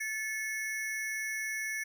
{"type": "ring-modulated tone", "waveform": "square", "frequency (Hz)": 1963, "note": "B6", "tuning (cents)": -11, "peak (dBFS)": -31, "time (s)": [0, 1.84], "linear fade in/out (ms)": 10, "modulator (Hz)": 225, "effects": []}